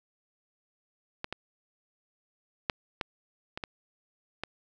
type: clicks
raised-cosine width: 0.3 ms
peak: -17 / -18 / -10 / -14 / -20 / -18 / -17 dBFS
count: 7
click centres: 1.244 / 1.326 / 2.698 / 3.012 / 3.575 / 3.638 / 4.436 s
effects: none